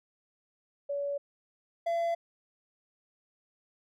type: tone pair in turn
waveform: sine / triangle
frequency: 568 / 677 Hz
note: C#5 / E5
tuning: +42 / +46 cents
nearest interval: minor third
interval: 304 cents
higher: second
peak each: -30 / -25 dBFS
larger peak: second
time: 0.89-1.18 / 1.86-2.15 s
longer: neither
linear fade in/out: 10 ms
effects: none